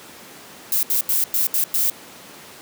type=noise bursts at uneven times; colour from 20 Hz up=violet; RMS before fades=-19 dBFS; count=6; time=0.72-0.83 / 0.9-1.01 / 1.09-1.24 / 1.34-1.47 / 1.54-1.64 / 1.74-1.9 s; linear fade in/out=2 ms; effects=pink hiss -41 dBFS RMS until 2.61 s + high-pass 200 Hz 12 dB/octave